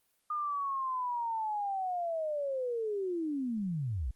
sine linear sweep, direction down, 1223 to 51 Hz, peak -31 dBFS, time 0.3-4.11 s, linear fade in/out 5 ms, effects white hiss -74 dBFS RMS until 4.15 s + Opus 32 kbps

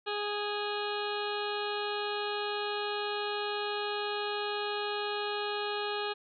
harmonic tone, 414 Hz, G#4, 5 cents flat, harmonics 1 / 2 / 3 / 4 / 6 / 7 / 8 / 9 / 10, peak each -35 / -38 / -40 / -41 / -43 / -43 / -44 / -45 / -45 dBFS, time 0.06-6.14 s, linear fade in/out 20 ms, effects none

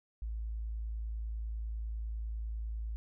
sine tone, 55 Hz, A1, in tune, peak -35 dBFS, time 0.22-2.96 s, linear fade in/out 0 ms, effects none

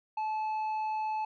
sine tone with tanh clipping, 866 Hz, A5, 28 cents flat, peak -31 dBFS, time 0.17-1.25 s, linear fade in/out 5 ms, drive 5 dB, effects none

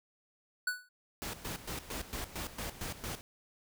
square tone with exponential decay, 1482 Hz, F#6, 2 cents sharp, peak -28 dBFS, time 0.67-0.89 s, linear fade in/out 5 ms, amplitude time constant 46 ms
pink noise with tremolo, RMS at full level -39 dBFS, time 1.22-3.21 s, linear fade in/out 0 ms, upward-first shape square, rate 4.4 Hz, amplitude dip 75%
effects none

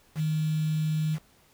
sine tone with quantisation, 155.7 Hz, D#3, 2 cents sharp, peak -24 dBFS, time 0.15-1.19 s, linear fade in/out 50 ms, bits 7, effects pink hiss -61 dBFS RMS until 1.53 s

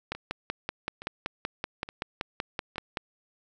two click trains, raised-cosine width 0.3 ms, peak -14 / -24 dBFS, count 16 / 4, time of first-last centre 0.12-2.972 / 0.15-2.759 s, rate 5.26 / 1.15 Hz, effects none

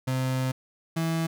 35% pulse tone pair in turn, 129.9 / 163.66 Hz, C3 / E3, -12 / -12 cents, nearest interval major third, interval 400 cents, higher second, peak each -23 dBFS, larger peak neither, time 0.07-0.52 / 0.96-1.27 s, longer first, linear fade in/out 10 ms, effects none

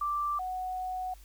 sine tone pair in turn, 1174.7 / 740 Hz, D6 / F#5, 0 / 0 cents, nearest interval minor sixth, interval 800 cents, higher first, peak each -28 / -32 dBFS, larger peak first, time 0.01-0.39 / 0.39-1.14 s, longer second, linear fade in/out 5 ms, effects added 50 Hz sine -50 dBFS peak until 1.24 s + white hiss -60 dBFS RMS until 1.24 s

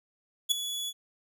sawtooth tone with ADSR envelope, 3403 Hz, G#7, 41 cents sharp, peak -16 dBFS, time 0.49-0.93 s, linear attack 25 ms, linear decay 7 ms, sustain -13 dB, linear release 46 ms, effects none

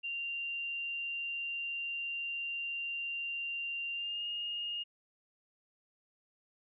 sine tone with pitch glide, 2777 to 2847 Hz, F7 to F7, -10 to +33 cents, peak -35 dBFS, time 0.03-4.84 s, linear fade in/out 20 ms, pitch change +43 cents, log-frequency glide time 3.93-4.25 s, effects none

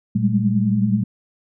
sine tone cluster, 116 / 193.4 / 202.4 / 212.3 Hz, A#2 / G3 / G#3 / G#3, -8 / -23 / -44 / +38 cents, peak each -21 dBFS, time 0.15-1.04 s, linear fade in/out 10 ms, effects none

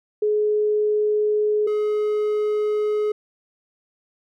sine / triangle tone pair in turn, 422.4 / 422.4 Hz, G#4 / G#4, +29 / +29 cents, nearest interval unison, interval 0 cents, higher neither, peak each -17 dBFS, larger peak neither, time 0.22-1.67 / 1.67-3.12 s, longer neither, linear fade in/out 5 ms, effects none

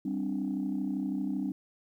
sine chord, G suspended fourth, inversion none, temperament just, 196 / 261.3 / 294 Hz, G3 / C4 / D4, 0 / -2 / +2 cents, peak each -33 dBFS, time 0.05-1.52 s, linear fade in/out 5 ms, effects tanh soft clip ceiling -23 dBFS + 11-bit

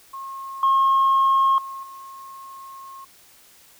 sine tone with level steps, 1079 Hz, C#6, 47 cents flat, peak -31 / -13 / -31 / -37 dBFS, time 0.13-3.05 s, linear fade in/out 10 ms, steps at 0.63 / 1.58 / 1.83 s, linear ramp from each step 2 ms, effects tanh soft clip ceiling -12 dBFS + white hiss -52 dBFS RMS until 3.79 s

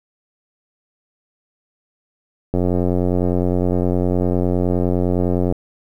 click train, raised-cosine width 2 ms, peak -6 dBFS, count 269, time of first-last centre 2.54-5.524 s, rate 89.8 Hz, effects 8-bit

